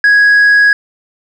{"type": "tone with tanh clipping", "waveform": "sine", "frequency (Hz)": 1661.2, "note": "G#6", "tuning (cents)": 0, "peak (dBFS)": -5, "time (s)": [0.04, 0.73], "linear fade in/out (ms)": 2, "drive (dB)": 2, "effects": []}